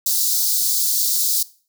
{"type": "high-pass noise", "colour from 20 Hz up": "white", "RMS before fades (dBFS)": -19, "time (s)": [0.06, 1.43], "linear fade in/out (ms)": 5, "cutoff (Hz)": 4000, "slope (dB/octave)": 48, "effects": ["noise-tail reverb RT60 0.4 s tail -19 dB re dry"]}